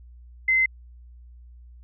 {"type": "tone", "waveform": "sine", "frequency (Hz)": 2062, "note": "C7", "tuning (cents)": -26, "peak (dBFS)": -17, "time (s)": [0.48, 0.66], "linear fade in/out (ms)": 5, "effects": ["added 60 Hz sine -44 dBFS peak until 1.83 s"]}